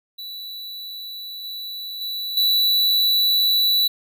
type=tone with level steps; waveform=square; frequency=3951 Hz; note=B7; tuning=in tune; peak=-32 / -30 / -26 / -16 dBFS; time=0.18-3.88 s; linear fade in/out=10 ms; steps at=1.44 / 2.01 / 2.37 s; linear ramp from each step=2 ms; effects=none